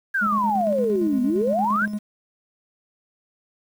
sine exponential two-way sweep, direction down then up, 1642 to 241.7 to 1642 Hz, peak -19 dBFS, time 0.14-1.86 s, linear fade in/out 10 ms, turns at 1.22 s
triangle tone with tremolo, 209.3 Hz, G#3, 14 cents sharp, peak -21 dBFS, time 0.21-1.99 s, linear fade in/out 20 ms, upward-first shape square, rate 8.7 Hz, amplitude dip 45%
effects 8-bit

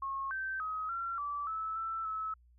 sine tone with pitch steps, 1087 / 1553 / 1268 / 1364 / 1158 / 1306 / 1329 / 1298 Hz, C#6 / G6 / D#6 / F6 / D6 / E6 / E6 / E6, -34 / -17 / +32 / -41 / -25 / -17 / +14 / -27 cents, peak -34 dBFS, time 0.02-2.34 s, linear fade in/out 5 ms, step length 290 ms, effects added 60 Hz sine -60 dBFS peak until 2.58 s

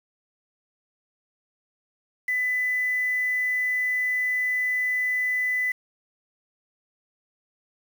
sine tone with quantisation, 2000 Hz, B6, 21 cents sharp, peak -22 dBFS, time 2.28-5.72 s, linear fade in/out 5 ms, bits 7, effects none

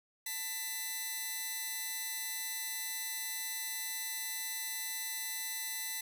5% pulse tone pair together, 892 / 2002 Hz, A5 / B6, +23 / +23 cents, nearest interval octave + major second, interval 1400 cents, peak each -34 / -27 dBFS, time 0.26-6.01 s, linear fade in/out 5 ms, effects 11-bit

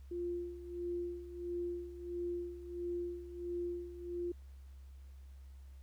sine tone with tremolo, 349.2 Hz, F4, in tune, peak -35 dBFS, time 0.11-4.32 s, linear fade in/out 5 ms, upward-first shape sine, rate 1.5 Hz, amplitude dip 75%, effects added 67 Hz sine -50 dBFS peak until 5.82 s + pink hiss -72 dBFS RMS until 5.82 s

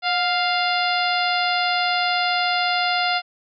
harmonic tone with a mistuned harmonic, 698.5 Hz, F5, in tune, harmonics 1 / 2 / 3 / 4 / 5 / 6 / 7, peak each -22 / -25 / -27 / -28 / -29 / -30 / -30 dBFS, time 0.02-3.22 s, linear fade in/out 50 ms, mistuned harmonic 1, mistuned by +54 cents, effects none

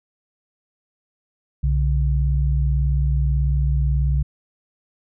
sine tone pair together, 62.79 / 141.1 Hz, B1 / C#3, +29 / +31 cents, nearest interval octave + major second, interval 1402 cents, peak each -17 / -22 dBFS, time 1.63-4.23 s, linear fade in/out 10 ms, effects none

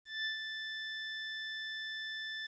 25% pulse tone with ADSR envelope, 1760 Hz, A6, in tune, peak -29 dBFS, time 0.05-2.47 s, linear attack 200 ms, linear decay 120 ms, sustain -6 dB, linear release 10 ms, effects resampled to 16000 Hz + 11-bit

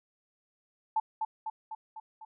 sine tone with echo, 880 Hz, A5, in tune, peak -24 dBFS, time 0.96-1 s, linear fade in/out 5 ms, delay 250 ms, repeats 5, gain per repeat -4 dB, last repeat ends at 2.25 s, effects none

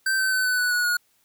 square tone with pitch steps, 1555 / 1536.3 / 1517.7 / 1499.4 / 1481.4 / 1463.5 / 1445.8 Hz, G6 / G6 / F#6 / F#6 / F#6 / F#6 / F#6, -14 / -35 / +44 / +23 / +2 / -19 / -40 cents, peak -21 dBFS, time 0.06-0.97 s, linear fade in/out 5 ms, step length 130 ms, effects white hiss -65 dBFS RMS until 1.24 s

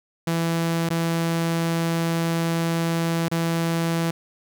sawtooth tone with dropouts, 166.3 Hz, E3, 16 cents sharp, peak -17 dBFS, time 0.27-4.11 s, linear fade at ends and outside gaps 5 ms, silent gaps 0.891-0.903 / 3.284-3.314 s, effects none

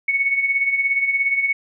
sine tone with tremolo, 2217 Hz, C#7, in tune, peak -14 dBFS, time 0.08-1.53 s, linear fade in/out 5 ms, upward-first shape sine, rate 17 Hz, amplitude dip 60%, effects none

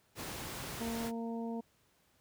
pink noise, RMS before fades -42 dBFS, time 0.15-1.12 s, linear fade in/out 50 ms
harmonic tone, 230 Hz, A#3, 23 cents flat, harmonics 1 / 2 / 3 / 4, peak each -37 / -43 / -47 / -49 dBFS, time 0.8-1.61 s, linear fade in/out 10 ms
effects pink hiss -71 dBFS RMS until 2.2 s + high-pass 60 Hz 12 dB/octave

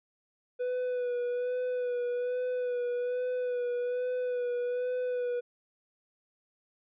triangle tone with vibrato, 493.9 Hz, B4, in tune, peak -27 dBFS, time 0.59-5.41 s, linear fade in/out 20 ms, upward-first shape sine, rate 1.2 Hz, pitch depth 27 cents each way, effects resampled to 8000 Hz

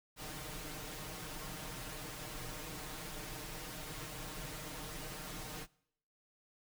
pink noise with comb filter, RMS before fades -45 dBFS, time 0.16-5.67 s, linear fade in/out 50 ms, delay 6.5 ms, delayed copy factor +0.9, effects noise-tail reverb RT60 0.7 s tail -23 dB re dry

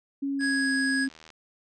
sine tone with pitch glide, 277.2 to 267.3 Hz, C#4 to C4, 0 to +37 cents, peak -26 dBFS, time 0.22-1.09 s, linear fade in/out 10 ms, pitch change -63 cents, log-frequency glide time 0.33-0.72 s
square tone, 1661.2 Hz, G#6, in tune, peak -26 dBFS, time 0.39-1.08 s, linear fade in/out 50 ms
click train, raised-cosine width 0.2 ms, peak -31 dBFS, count 72, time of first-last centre 0.41-1.303 s, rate 79.5 Hz
effects resampled to 24000 Hz

